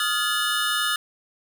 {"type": "tone cluster", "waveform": "square", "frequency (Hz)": [1245, 1404, 1711, 2942, 3631], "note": ["D#6", "F6", "A6", "F#7", "A#7"], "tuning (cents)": [1, 9, -49, -11, -46], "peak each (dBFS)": -29, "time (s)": [0, 0.96], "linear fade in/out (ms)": 2, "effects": []}